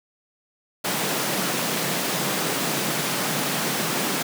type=high-pass noise; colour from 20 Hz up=pink; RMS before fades=-25 dBFS; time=0.84-4.23 s; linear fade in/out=10 ms; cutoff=140 Hz; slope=48 dB/octave; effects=none